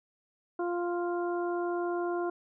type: harmonic tone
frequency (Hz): 349.2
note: F4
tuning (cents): 0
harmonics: 1 / 2 / 3 / 4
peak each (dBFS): -30 / -36 / -40 / -42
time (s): 0.59-2.3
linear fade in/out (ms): 5
effects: none